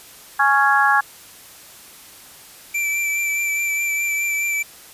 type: harmonic tone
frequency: 277.4 Hz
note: C#4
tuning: 1 cent sharp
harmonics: 3 / 4 / 5 / 6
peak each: -18 / -19 / -20 / -17 dBFS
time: 0.39-1.01 s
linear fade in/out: 10 ms
type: tone with vibrato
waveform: square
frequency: 2336 Hz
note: D7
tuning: 10 cents flat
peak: -20 dBFS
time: 2.74-4.63 s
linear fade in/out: 10 ms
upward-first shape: triangle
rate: 4.8 Hz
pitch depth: 24 cents each way
effects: white hiss -43 dBFS RMS until 4.93 s + resampled to 32000 Hz